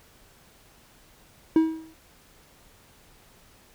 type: tone with exponential decay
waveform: triangle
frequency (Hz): 320.7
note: E4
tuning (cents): -48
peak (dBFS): -11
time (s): 1.56-1.94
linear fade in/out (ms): 2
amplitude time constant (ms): 82
effects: pink hiss -56 dBFS RMS until 3.74 s